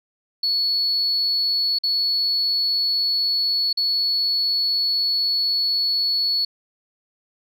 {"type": "tone with dropouts", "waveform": "sine", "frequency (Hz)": 4404, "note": "C#8", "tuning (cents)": -12, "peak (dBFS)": -17, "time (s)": [0.43, 6.45], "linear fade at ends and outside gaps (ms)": 5, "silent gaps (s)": [[1.787, 1.835], [3.729, 3.772]], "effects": ["tanh soft clip ceiling -14 dBFS"]}